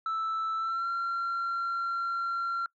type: tone with pitch glide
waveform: sine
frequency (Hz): 1318.5 to 1371.3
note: E6 to F6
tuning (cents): 0 to -32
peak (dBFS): -26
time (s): 0.06-2.66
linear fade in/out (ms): 2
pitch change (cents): +68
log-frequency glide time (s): 0.56-0.89
effects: noise-tail reverb RT60 0.1 s tail -25 dB re dry + tanh soft clip ceiling -27 dBFS